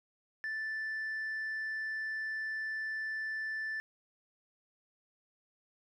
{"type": "tone with tanh clipping", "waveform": "triangle", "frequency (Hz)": 1760, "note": "A6", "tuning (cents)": 0, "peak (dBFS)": -35, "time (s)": [0.44, 3.8], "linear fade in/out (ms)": 0, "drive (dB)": 6, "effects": []}